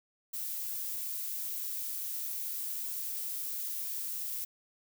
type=noise; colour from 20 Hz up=violet; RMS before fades=-37 dBFS; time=0.33-4.45 s; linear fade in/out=10 ms; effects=none